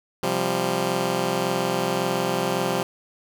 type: chord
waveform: 10% pulse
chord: C suspended fourth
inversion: none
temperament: just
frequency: 130.81 / 174.42 / 196.22 Hz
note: C3 / F3 / G3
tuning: 0 / -2 / +2 cents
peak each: -21 / -18 / -19 dBFS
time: 0.23-2.83 s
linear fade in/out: 2 ms
effects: none